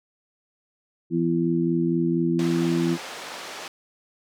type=harmonic tone; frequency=84.2 Hz; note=E2; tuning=37 cents sharp; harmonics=2 / 3 / 4; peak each=-24 / -26 / -23 dBFS; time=1.1-2.98 s; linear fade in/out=50 ms
type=band-pass noise; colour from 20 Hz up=pink; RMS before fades=-37 dBFS; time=2.39-3.68 s; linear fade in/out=2 ms; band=500 to 6100 Hz; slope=12 dB/octave
effects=none